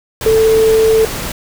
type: tone in noise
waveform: sine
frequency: 442.7 Hz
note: A4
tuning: 11 cents sharp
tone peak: -7 dBFS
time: 0.26-1.05 s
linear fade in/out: 2 ms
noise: pink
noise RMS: -22 dBFS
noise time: 0.21-1.32 s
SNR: +12 dB
effects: none